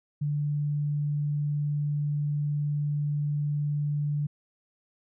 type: tone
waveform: sine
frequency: 146.83 Hz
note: D3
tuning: in tune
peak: -25 dBFS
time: 0.21-4.27 s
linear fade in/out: 10 ms
effects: none